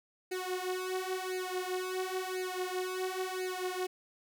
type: tone with flanger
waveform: sawtooth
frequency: 370 Hz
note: F#4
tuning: in tune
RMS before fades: -36 dBFS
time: 0.31-3.87 s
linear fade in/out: 10 ms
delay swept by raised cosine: 0.44 to 6.24 ms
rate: 0.96 Hz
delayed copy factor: +0.9
effects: none